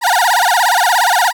30% pulse tone with vibrato, 828 Hz, G#5, 5 cents flat, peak -7 dBFS, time 0.01-1.33 s, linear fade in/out 50 ms, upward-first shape sine, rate 17 Hz, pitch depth 290 cents each way, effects none

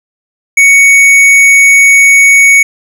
sine tone with hard clipping, 2229 Hz, C#7, 9 cents sharp, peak -3 dBFS, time 0.57-2.63 s, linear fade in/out 5 ms, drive 10 dB, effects none

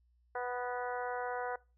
harmonic tone with a mistuned harmonic, 246.9 Hz, B3, in tune, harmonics 2 / 3 / 4 / 5 / 6 / 7 / 8, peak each -39 / -39 / -43 / -48 / -43 / -51 / -52 dBFS, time 0.35-1.56 s, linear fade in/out 5 ms, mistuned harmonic 8, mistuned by -29 cents, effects noise-tail reverb RT60 0.3 s tail -22 dB re dry + added 60 Hz sine -67 dBFS peak until 1.77 s

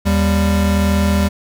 square tone pair together, 79.76 / 197.7 Hz, D#2 / G3, +43 / +15 cents, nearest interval octave + major third, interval 1572 cents, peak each -16 dBFS, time 0.05-1.29 s, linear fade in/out 20 ms, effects none

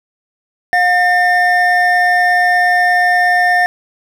triangle tone pair together, 716 / 1804.2 Hz, F5 / A6, +43 / +43 cents, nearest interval octave + major third, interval 1600 cents, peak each -10 dBFS, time 0.73-3.66 s, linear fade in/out 0 ms, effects none

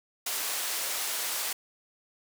white band-pass noise, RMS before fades -32 dBFS, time 0.26-1.53 s, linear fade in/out 5 ms, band 480 to 15000 Hz, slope 12 dB/octave, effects none

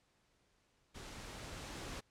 pink noise with level ramp, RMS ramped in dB -50 to -45 dBFS, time 0.94-2.01 s, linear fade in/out 20 ms, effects pink hiss -75 dBFS RMS until 2.1 s + low-pass 8000 Hz 12 dB/octave

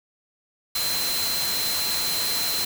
sine tone in noise, 4100 Hz, C8, 36 cents flat, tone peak -26 dBFS, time 0.75-2.65 s, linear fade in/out 5 ms, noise white, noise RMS -27 dBFS, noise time 0.75-2.65 s, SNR -2 dB, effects none

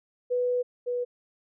sine tone pair in turn, 493.9 / 489.6 Hz, B4 / B4, 0 / -15 cents, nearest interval unison, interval 15 cents, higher first, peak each -23 / -26 dBFS, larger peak first, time 0.3-0.63 / 0.86-1.05 s, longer first, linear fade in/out 20 ms, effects none

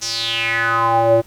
square tone with band-pass filter sweep, 114.8 Hz, A#2, 26 cents flat, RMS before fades -17 dBFS, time 0.01-1.22 s, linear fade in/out 20 ms, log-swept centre 6100 to 470 Hz, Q 5.4, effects pink hiss -48 dBFS RMS until 1.26 s

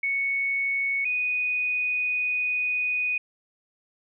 sine tone pair in turn, 2217 / 2483 Hz, C#7 / D#7, 0 / -4 cents, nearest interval major second, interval 196 cents, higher second, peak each -23 dBFS, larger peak neither, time 0.03-1.05 / 1.05-3.18 s, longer second, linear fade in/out 5 ms, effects none

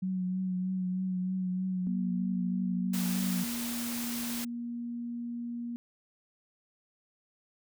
sine tone with vibrato, 185 Hz, F#3, in tune, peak -29 dBFS, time 0.02-3.44 s, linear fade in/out 10 ms, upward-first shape triangle, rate 3.2 Hz, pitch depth 30 cents each way
sine tone, 237.6 Hz, A#3, 33 cents sharp, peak -34 dBFS, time 1.87-5.76 s, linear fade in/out 0 ms
white noise, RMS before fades -38 dBFS, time 2.93-4.45 s, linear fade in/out 10 ms
effects none

